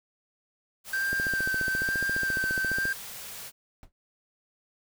white band-stop noise, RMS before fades -41 dBFS, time 0.84-3.52 s, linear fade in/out 50 ms, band 250 to 380 Hz, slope 96 dB/octave
triangle tone with vibrato, 1568 Hz, G6, in tune, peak -24 dBFS, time 0.93-2.93 s, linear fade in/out 5 ms, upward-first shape sine, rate 1.1 Hz, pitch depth 24 cents each way
click train, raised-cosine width 2 ms, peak -22 dBFS, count 26, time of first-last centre 1.13-2.854 s, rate 14.5 Hz
brown noise with exponential decay, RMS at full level -39 dBFS, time 3.83-3.92 s, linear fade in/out 0 ms, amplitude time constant 18 ms
effects none

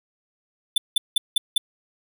square tone bursts, 3520 Hz, A7, in tune, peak -16 dBFS, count 5, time 0.76-1.58 s, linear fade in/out 5 ms, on 20 ms, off 180 ms, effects none

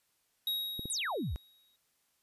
square tone with exponential decay, 3796 Hz, A#7, 31 cents sharp, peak -30 dBFS, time 0.47-1.76 s, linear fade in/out 2 ms, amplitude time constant 280 ms
clicks, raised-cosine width 3 ms, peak -27 dBFS, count 2, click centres 0.794 / 0.856 s
sine exponential sweep, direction down, 10548 to 51.5 Hz, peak -32 dBFS, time 0.9-1.36 s, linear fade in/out 0 ms
effects white hiss -75 dBFS RMS until 2.22 s + resampled to 32000 Hz

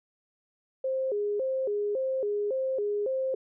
sine tone with vibrato, 466.2 Hz, A#4, in tune, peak -26 dBFS, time 0.84-3.35 s, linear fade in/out 5 ms, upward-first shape square, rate 1.8 Hz, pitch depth 210 cents each way, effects none

